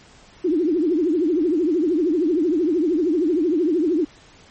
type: tone with vibrato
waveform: sine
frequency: 329.6 Hz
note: E4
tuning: in tune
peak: -16 dBFS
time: 0.44-4.05 s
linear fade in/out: 10 ms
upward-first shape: triangle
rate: 13 Hz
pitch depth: 250 cents each way
effects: pink hiss -49 dBFS RMS until 4.5 s + MP3 32 kbps